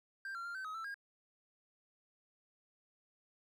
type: tone with pitch steps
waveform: triangle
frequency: 1580 / 1374 / 1394 / 1537 / 1267 / 1329 / 1624 Hz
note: G6 / F6 / F6 / G6 / D#6 / E6 / G#6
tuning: +13 / -29 / -4 / -35 / +31 / +14 / -39 cents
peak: -39 dBFS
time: 0.25-0.943 s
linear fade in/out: 2 ms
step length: 99 ms
effects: none